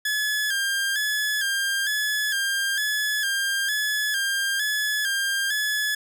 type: tone with vibrato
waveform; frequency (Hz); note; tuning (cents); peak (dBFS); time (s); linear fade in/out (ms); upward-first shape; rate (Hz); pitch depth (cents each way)
sawtooth; 1653; G#6; -9; -19; 0.05-5.95; 5; square; 1.1; 57
effects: none